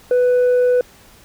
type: tone with tanh clipping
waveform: triangle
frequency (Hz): 495.7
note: B4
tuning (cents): +6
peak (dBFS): -12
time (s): 0.11-0.81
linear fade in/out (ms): 2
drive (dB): 7
effects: pink hiss -47 dBFS RMS until 1.24 s